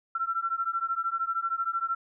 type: beating tone pair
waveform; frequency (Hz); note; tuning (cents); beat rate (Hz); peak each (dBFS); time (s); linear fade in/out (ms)
sine; 1345 / 1358; E6 / F6; +34 / -49; 13; -30 / -30; 0.15-1.95; 5
effects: none